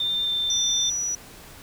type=tone with pitch glide; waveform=sine; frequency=3596 to 3571 Hz; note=A7 to A7; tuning=+37 to +25 cents; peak=-22 dBFS; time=0-0.9 s; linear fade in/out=5 ms; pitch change=-12 cents; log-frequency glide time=0.25-0.31 s
type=tone; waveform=sine; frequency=5870 Hz; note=F#8; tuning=15 cents flat; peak=-24 dBFS; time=0.5-1.15 s; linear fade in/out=2 ms
effects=pink hiss -45 dBFS RMS until 1.62 s